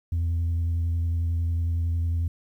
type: tone with vibrato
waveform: sine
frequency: 84 Hz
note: E2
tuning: 33 cents sharp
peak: -20 dBFS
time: 0.12-2.28 s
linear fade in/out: 5 ms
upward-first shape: triangle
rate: 11 Hz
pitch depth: 22 cents each way
effects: tanh soft clip ceiling -21 dBFS + 10-bit